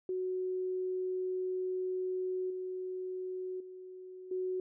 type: tone with level steps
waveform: sine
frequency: 370 Hz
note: F#4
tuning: in tune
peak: -32 / -36 / -45 / -32 dBFS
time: 0.09-4.6 s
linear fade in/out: 2 ms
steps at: 2.5 / 3.6 / 4.31 s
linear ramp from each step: 5 ms
effects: none